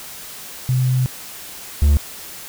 sine / triangle tone pair in turn, 128.1 / 72.79 Hz, C3 / D2, -36 / -15 cents, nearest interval minor seventh, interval 979 cents, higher first, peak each -14 / -8 dBFS, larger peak second, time 0.69-1.06 / 1.82-1.97 s, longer first, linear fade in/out 0 ms, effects white hiss -35 dBFS RMS until 2.48 s

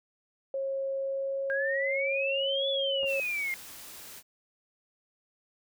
sine tone with pitch glide, 542 to 546.7 Hz, C#5 to C#5, -39 to -24 cents, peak -29 dBFS, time 0.54-3.2 s, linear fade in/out 2 ms, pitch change +15 cents, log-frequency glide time 0.96-1.56 s
sine exponential two-way sweep, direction up then down, 1600 to 3470 to 2095 Hz, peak -29 dBFS, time 1.5-3.54 s, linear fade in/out 0 ms, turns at 2.69 s
clicks, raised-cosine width 1 ms, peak -32 dBFS, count 2, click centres 3.032 / 3.043 s
white noise, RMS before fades -46 dBFS, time 3.05-4.23 s, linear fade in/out 50 ms
effects none

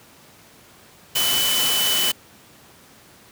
sine tone in noise, 3000 Hz, F#7, 23 cents sharp, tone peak -21 dBFS, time 1.15-2.12 s, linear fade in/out 10 ms, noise white, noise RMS -22 dBFS, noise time 1.15-2.12 s, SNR -2 dB, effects pink hiss -49 dBFS RMS until 3.31 s + high-pass 100 Hz 12 dB/octave

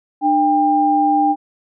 sine tone pair together, 300 / 797.4 Hz, D4 / G5, +37 / +29 cents, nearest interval octave + perfect fourth, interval 1692 cents, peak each -17 / -13 dBFS, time 0.21-1.36 s, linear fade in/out 50 ms, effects none

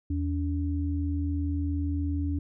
sine tone pair together, 81.4 / 285.7 Hz, E2 / D4, -21 / -48 cents, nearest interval octave + minor seventh, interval 2173 cents, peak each -27 / -31 dBFS, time 0.1-2.39 s, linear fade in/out 5 ms, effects none

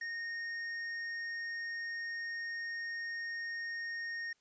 sine tone with tanh clipping, 1850 Hz, A#6, 14 cents flat, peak -39 dBFS, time 0.01-4.33 s, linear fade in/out 5 ms, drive 10 dB, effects white hiss -75 dBFS RMS until 4.4 s + resampled to 16000 Hz

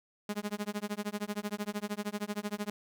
sawtooth tone with tremolo, 207.2 Hz, G#3, 4 cents flat, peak -27 dBFS, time 0.29-2.7 s, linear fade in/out 2 ms, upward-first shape sine, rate 13 Hz, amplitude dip 100%, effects 11-bit

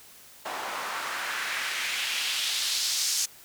white noise with band-pass filter sweep, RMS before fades -30 dBFS, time 0.45-3.26 s, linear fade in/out 10 ms, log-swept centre 820 to 6100 Hz, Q 1.6, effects white hiss -51 dBFS RMS until 3.44 s

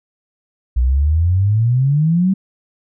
sine exponential sweep, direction up, 59 to 196 Hz, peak -11 dBFS, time 0.76-2.34 s, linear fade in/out 10 ms, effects none

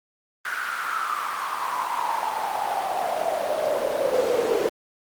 brown noise with high-pass filter sweep, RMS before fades -25 dBFS, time 0.45-4.69 s, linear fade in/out 2 ms, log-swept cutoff 1500 to 440 Hz, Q 6.7, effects Opus 24 kbps

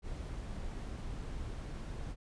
brown noise, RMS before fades -41 dBFS, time 0.02-2.16 s, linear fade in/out 50 ms, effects resampled to 22050 Hz

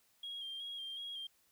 sine tone with vibrato, 3239 Hz, G#7, 44 cents flat, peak -40 dBFS, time 0.23-1.27 s, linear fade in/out 5 ms, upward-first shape square, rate 2.7 Hz, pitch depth 29 cents each way, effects tanh soft clip ceiling -38 dBFS + white hiss -72 dBFS RMS until 1.51 s

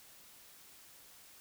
silence, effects white hiss -58 dBFS RMS until 1.4 s

